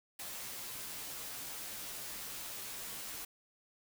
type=noise with comb filter; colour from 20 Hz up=white; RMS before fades=-44 dBFS; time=0.19-3.25 s; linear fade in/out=5 ms; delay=12 ms; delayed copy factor=-0.65; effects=none